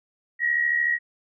sine tone with amplitude modulation, 1904 Hz, A#6, 36 cents sharp, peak -17 dBFS, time 0.39-0.99 s, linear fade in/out 50 ms, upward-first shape sine, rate 73.4 Hz, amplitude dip 60%, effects none

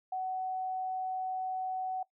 sine tone, 749 Hz, F#5, 21 cents sharp, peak -32 dBFS, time 0.12-2.03 s, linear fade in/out 5 ms, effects noise-tail reverb RT60 0.1 s tail -19 dB re dry

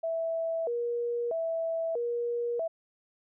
sine tone with vibrato, 559 Hz, C#5, 14 cents sharp, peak -28 dBFS, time 0.03-2.68 s, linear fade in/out 10 ms, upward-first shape square, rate 0.78 Hz, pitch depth 280 cents each way, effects none

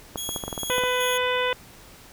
clicks, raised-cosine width 1 ms, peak -16 dBFS, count 11, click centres 0.158 / 0.291 / 0.362 / 0.438 / 0.48 / 0.528 / 0.578 / 0.633 / 0.699 / 0.782 / 0.837 s
15% pulse tone with tremolo, 3322 Hz, G#7, in tune, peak -22 dBFS, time 0.17-1.18 s, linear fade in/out 10 ms, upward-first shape square, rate 2.4 Hz, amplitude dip 55%
harmonic tone, 500 Hz, B4, 21 cents sharp, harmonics 1 / 2 / 3 / 4 / 5 / 6 / 7, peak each -25 / -28 / -30 / -31 / -32 / -33 / -33 dBFS, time 0.7-1.53 s, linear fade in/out 2 ms
effects pink hiss -48 dBFS RMS until 2.12 s

